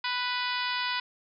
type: harmonic tone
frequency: 494.5 Hz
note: B4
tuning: 2 cents sharp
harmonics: 2 / 3 / 4 / 5 / 6 / 7 / 8 / 9 / 10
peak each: -33 / -35 / -36 / -37 / -38 / -38 / -39 / -40 / -40 dBFS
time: 0.04-1 s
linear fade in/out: 5 ms
effects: none